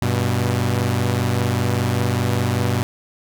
sawtooth tone pair together, 97 / 122.06 Hz, G2 / B2, -18 / -20 cents, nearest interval major third, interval 398 cents, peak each -17 / -16 dBFS, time 0.02-2.83 s, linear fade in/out 0 ms, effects none

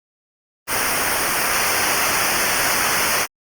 pink noise with comb filter, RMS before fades -19 dBFS, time 0.67-3.27 s, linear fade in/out 50 ms, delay 0.26 ms, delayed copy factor -0.9, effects Opus 32 kbps

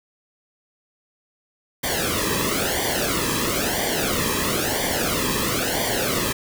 pink noise with flanger, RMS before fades -23 dBFS, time 1.83-6.33 s, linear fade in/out 10 ms, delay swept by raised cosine 0.75 to 1.4 ms, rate 1 Hz, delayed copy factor -0.8, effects none

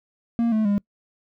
triangle tone with pitch steps, 233.1 / 217.5 / 202.9 Hz, A#3 / A3 / G#3, 0 / -20 / -40 cents, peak -16 dBFS, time 0.39-0.78 s, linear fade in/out 0 ms, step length 130 ms, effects noise-tail reverb RT60 0.1 s tail -25 dB re dry

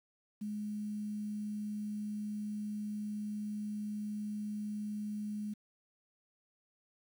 sine tone with quantisation, 209.7 Hz, G#3, 17 cents sharp, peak -36 dBFS, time 0.41-5.54 s, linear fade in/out 10 ms, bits 10, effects none

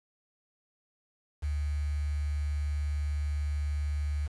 sine tone with quantisation, 73.42 Hz, D2, in tune, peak -28 dBFS, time 1.42-4.28 s, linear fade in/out 20 ms, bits 8, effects resampled to 24000 Hz

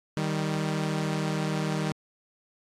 sawtooth tone pair together, 155.45 / 196 Hz, D#3 / G3, -1 / 0 cents, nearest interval major third, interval 401 cents, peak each -24 / -27 dBFS, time 0.17-1.92 s, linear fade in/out 0 ms, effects low-pass 8000 Hz 12 dB/octave + AAC 64 kbps

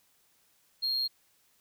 sine tone, 4243 Hz, C8, 23 cents sharp, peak -25 dBFS, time 0.82-1.08 s, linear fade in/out 20 ms, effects tanh soft clip ceiling -26 dBFS + white hiss -68 dBFS RMS until 1.6 s

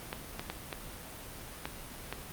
clicks, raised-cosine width 0.3 ms, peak -19 dBFS, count 6, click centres 0.129 / 0.395 / 0.5 / 0.728 / 1.655 / 2.126 s, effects pink hiss -45 dBFS RMS until 2.32 s + Opus 32 kbps

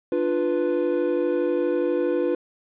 triangle chord, B diminished, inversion first, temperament equal with one note detuned, 296.9 / 349.2 / 493.9 Hz, D4 / F4 / B4, +19 / 0 / 0 cents, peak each -25 / -22 / -22 dBFS, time 0.12-2.35 s, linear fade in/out 2 ms, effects resampled to 8000 Hz + 9-bit

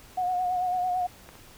sine tone with vibrato, 727 Hz, F#5, 31 cents flat, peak -24 dBFS, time 0.17-1.07 s, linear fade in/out 10 ms, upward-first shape sine, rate 9 Hz, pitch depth 34 cents each way
clicks, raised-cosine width 0.5 ms, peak -29 / -33 dBFS, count 2, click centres 1.29 / 1.354 s
effects added 69 Hz sine -59 dBFS peak until 1.57 s + pink hiss -51 dBFS RMS until 1.57 s

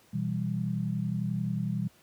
sine chord, E minor, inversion second, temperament equal, 123.47 / 164.81 / 196 Hz, B2 / E3 / G3, 0 / 0 / 0 cents, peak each -32 dBFS, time 0.13-1.88 s, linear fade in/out 10 ms, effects pink hiss -61 dBFS RMS until 2.02 s + high-pass 80 Hz 12 dB/octave

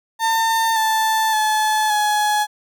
35% pulse tone with pitch steps, 902 / 881.4 / 861.3 / 841.6 Hz, A5 / A5 / A5 / G#5, +43 / +3 / -37 / +23 cents, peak -14 dBFS, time 0.19-2.47 s, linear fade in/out 50 ms, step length 570 ms, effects none

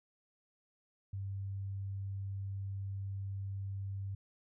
sine tone, 98 Hz, G2, in tune, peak -37 dBFS, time 1.13-4.15 s, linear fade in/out 5 ms, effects none

